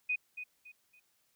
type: tone with echo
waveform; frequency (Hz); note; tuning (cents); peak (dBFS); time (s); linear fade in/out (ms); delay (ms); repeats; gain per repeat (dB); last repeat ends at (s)
sine; 2489; D#7; 0; -29; 0.09-0.16; 10; 280; 3; -10; 1
effects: white hiss -74 dBFS RMS until 1.35 s